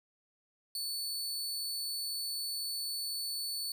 sawtooth tone, 4462 Hz, C#8, 11 cents sharp, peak -32 dBFS, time 0.75-3.72 s, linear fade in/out 2 ms, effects none

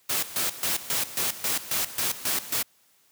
white noise with tremolo, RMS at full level -26 dBFS, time 0.09-2.63 s, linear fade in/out 10 ms, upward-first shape square, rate 3.7 Hz, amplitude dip 80%, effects white hiss -63 dBFS RMS until 3.11 s + high-pass 80 Hz 12 dB/octave

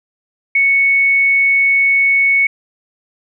sine tone, 2215 Hz, C#7, 2 cents flat, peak -9 dBFS, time 0.55-2.47 s, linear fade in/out 5 ms, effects none

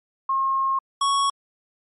sine / square tone pair in turn, 1075 / 1110.3 Hz, C6 / C#6, +47 / +2 cents, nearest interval minor second, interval 55 cents, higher second, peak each -19 dBFS, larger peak neither, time 0.29-0.79 / 1.01-1.3 s, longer first, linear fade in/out 5 ms, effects MP3 48 kbps

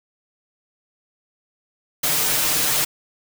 white noise with comb filter, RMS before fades -20 dBFS, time 2.03-2.85 s, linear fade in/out 10 ms, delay 6.6 ms, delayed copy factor +0.95, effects none

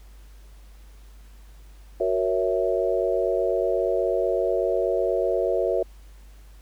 sine chord, F# dominant seventh, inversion none, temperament equal, 370 / 466.2 / 554.4 / 659.3 Hz, F#4 / A#4 / C#5 / E5, 0 / 0 / 0 / 0 cents, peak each -26 dBFS, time 2-5.83 s, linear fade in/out 5 ms, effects added 50 Hz sine -44 dBFS peak until 6.61 s + pink hiss -58 dBFS RMS until 6.61 s

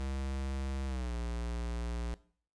square tone with pitch glide, 67.1 to 58.75 Hz, C2 to A#1, +44 to +14 cents, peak -35 dBFS, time 0-2.14 s, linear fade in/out 0 ms, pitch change -230 cents, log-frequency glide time 0.86-1.14 s, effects noise-tail reverb RT60 0.5 s tail -19 dB re dry + resampled to 22050 Hz

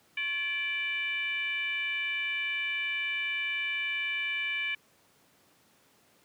sine tone with frequency modulation, 2343 Hz, D7, 5 cents flat, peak -29 dBFS, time 0.17-4.75 s, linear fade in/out 5 ms, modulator 624 Hz, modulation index 0.85, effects pink hiss -64 dBFS RMS until 6.24 s + high-pass 150 Hz 12 dB/octave

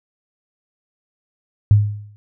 sine tone with exponential decay, 103.83 Hz, G#2, in tune, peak -5 dBFS, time 1.71-2.16 s, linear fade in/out 0 ms, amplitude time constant 97 ms, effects none

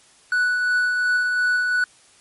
triangle tone with tremolo, 1480 Hz, F#6, in tune, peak -14 dBFS, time 0.32-1.84 s, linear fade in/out 2 ms, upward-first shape triangle, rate 2.8 Hz, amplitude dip 35%, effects white hiss -53 dBFS RMS until 2.2 s + MP3 48 kbps

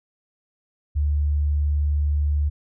sine tone, 73.42 Hz, D2, in tune, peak -18 dBFS, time 0.95-2.5 s, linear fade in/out 20 ms, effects none

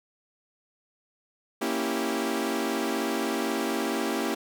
sawtooth chord, A# diminished seventh, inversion none, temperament equal, 233.1 / 277.2 / 329.6 / 392 Hz, A#3 / C#4 / E4 / G4, 0 / 0 / 0 / 0 cents, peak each -28 dBFS, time 1.61-4.35 s, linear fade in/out 10 ms, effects none

